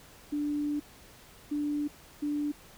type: tone bursts at uneven times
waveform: sine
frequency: 293.7 Hz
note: D4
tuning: in tune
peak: -28 dBFS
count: 3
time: 0.32-0.8 / 1.51-1.88 / 2.22-2.52 s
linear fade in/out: 10 ms
effects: pink hiss -54 dBFS RMS until 2.77 s